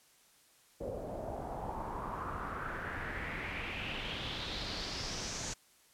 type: noise with low-pass filter sweep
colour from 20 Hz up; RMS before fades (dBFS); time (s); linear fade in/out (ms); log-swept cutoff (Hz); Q
pink; -40; 0.8-5.54; 10; 530 to 6800; 4
effects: white hiss -65 dBFS RMS until 5.93 s + low-pass 12000 Hz 12 dB/octave

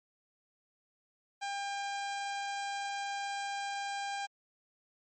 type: tone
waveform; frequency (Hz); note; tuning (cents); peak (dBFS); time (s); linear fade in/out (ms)
sawtooth; 800; G5; +35; -31; 1.41-4.27; 20
effects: MP3 32 kbps

